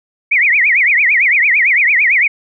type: tone with vibrato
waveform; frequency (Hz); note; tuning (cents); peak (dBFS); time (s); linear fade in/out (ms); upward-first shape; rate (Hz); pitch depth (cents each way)
sine; 2156; C#7; -49; -8; 0.31-2.28; 10; triangle; 8.9; 280
effects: none